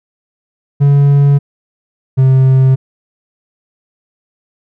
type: tone pair in turn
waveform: triangle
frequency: 141.7 / 131.89 Hz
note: C#3 / C3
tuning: +38 / +14 cents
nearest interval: minor second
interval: 124 cents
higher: first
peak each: -3 dBFS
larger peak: neither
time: 0.8-1.39 / 2.17-2.76 s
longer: neither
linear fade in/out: 20 ms
effects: none